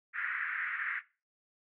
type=band-pass noise; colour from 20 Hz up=white; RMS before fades=-36 dBFS; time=0.13-1.02 s; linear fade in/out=50 ms; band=1400 to 2000 Hz; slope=48 dB/octave; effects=noise-tail reverb RT60 0.3 s tail -17 dB re dry